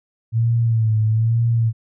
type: tone with vibrato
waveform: sine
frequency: 112.7 Hz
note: A2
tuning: 42 cents sharp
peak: -14 dBFS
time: 0.32-1.73 s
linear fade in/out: 50 ms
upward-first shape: sine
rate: 1.1 Hz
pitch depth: 63 cents each way
effects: none